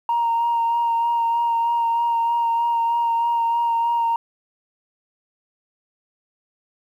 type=tone with vibrato; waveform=sine; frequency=932.3 Hz; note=A#5; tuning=in tune; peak=-16 dBFS; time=0.09-4.16 s; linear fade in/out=2 ms; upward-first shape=sine; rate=3.2 Hz; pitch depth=17 cents each way; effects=tanh soft clip ceiling -14 dBFS + 9-bit